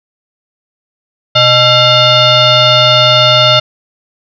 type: tone with frequency modulation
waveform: sine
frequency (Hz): 2100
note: C7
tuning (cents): +6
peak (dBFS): -4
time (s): 1.35-3.6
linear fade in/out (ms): 10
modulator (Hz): 742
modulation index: 2.8
effects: none

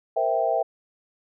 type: chord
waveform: sine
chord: C dominant seventh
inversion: third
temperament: equal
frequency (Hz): 466.2 / 523.3 / 659.3 / 784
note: Bb4 / C5 / E5 / G5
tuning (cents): 0 / 0 / 0 / 0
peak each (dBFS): -29 / -28 / -23 / -26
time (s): 0.16-0.63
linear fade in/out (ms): 10
effects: none

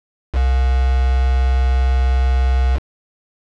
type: tone with quantisation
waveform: sine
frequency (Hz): 64.5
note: C2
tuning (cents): -24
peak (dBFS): -12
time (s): 0.32-2.8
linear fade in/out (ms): 50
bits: 4
effects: low-pass 4000 Hz 12 dB/octave

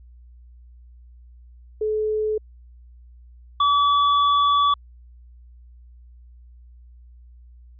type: tone pair in turn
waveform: sine / square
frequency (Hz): 430 / 1145.7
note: A4 / D6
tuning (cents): -40 / -43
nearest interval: octave + perfect fourth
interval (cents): 1697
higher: second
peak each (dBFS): -20 / -16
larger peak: second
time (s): 1.81-2.38 / 3.6-4.74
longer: second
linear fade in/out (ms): 5
effects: added 60 Hz sine -44 dBFS peak until 7.79 s + resampled to 11025 Hz

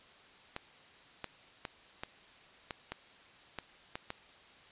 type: clicks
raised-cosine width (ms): 0.3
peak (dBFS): -22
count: 9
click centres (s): 0.564 / 1.243 / 1.652 / 2.035 / 2.708 / 2.92 / 3.587 / 3.955 / 4.104
effects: white hiss -58 dBFS RMS until 4.71 s + resampled to 8000 Hz

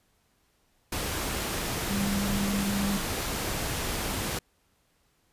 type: tone in noise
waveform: sine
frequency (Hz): 199.6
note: G3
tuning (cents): +32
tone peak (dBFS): -27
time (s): 1.9-2.97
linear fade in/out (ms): 5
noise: pink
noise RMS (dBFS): -31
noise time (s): 0.92-4.39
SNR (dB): +1
effects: pink hiss -69 dBFS RMS until 5.32 s + resampled to 32000 Hz

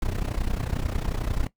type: noise with amplitude modulation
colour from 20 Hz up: brown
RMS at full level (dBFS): -23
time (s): 0.02-1.47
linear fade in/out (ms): 2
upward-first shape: sine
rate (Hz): 31.2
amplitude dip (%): 85
effects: noise-tail reverb RT60 0.1 s tail -18 dB re dry

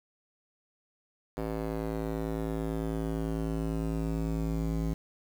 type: tone with band-pass filter sweep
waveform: square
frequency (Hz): 54.5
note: A1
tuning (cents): -16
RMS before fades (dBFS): -32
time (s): 1.37-4.94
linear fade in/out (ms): 5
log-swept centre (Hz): 450 to 200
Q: 1
effects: 8-bit

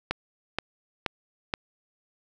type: click train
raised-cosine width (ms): 0.3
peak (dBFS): -10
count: 4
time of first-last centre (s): 0.11-1.539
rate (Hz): 2.1
effects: none

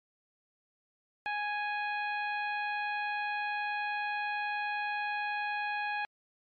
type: harmonic tone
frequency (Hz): 830.6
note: G#5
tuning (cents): 0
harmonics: 1 / 2 / 3 / 4 / 5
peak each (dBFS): -34 / -36 / -38 / -49 / -52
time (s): 1.26-6.05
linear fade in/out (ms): 0
effects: MP3 48 kbps

